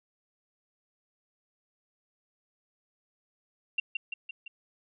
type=tone with echo; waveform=sine; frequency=2751 Hz; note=F7; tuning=27 cents flat; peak=-24 dBFS; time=3.78-3.8 s; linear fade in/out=5 ms; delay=170 ms; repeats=4; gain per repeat=-4 dB; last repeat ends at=4.48 s; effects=none